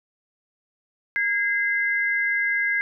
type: tone pair together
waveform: sine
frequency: 1636 / 2061 Hz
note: G#6 / C7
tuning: -26 / -27 cents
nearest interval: major third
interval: 399 cents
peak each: -23 dBFS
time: 1.16-2.81 s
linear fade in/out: 0 ms
effects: none